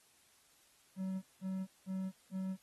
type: tone bursts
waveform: triangle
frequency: 189.2 Hz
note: F#3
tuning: 39 cents sharp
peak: -34 dBFS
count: 4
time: 0.96-2.57 s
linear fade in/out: 50 ms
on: 260 ms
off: 190 ms
effects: white hiss -68 dBFS RMS until 2.62 s + AAC 32 kbps